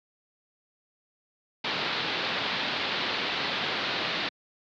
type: low-pass noise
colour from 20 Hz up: white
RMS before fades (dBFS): -30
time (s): 1.64-4.29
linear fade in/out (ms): 5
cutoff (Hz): 4300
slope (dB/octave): 48
effects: high-pass 150 Hz 12 dB/octave